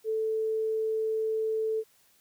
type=tone; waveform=sine; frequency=440 Hz; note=A4; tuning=in tune; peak=-26 dBFS; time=0.04-1.84 s; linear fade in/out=50 ms; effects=white hiss -64 dBFS RMS until 2.2 s